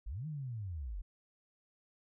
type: linear two-way sweep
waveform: sine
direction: up then down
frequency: 38.35 to 160 to 38.35 Hz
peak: -38 dBFS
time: 0.06-1.02 s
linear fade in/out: 10 ms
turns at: 0.27 s
effects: none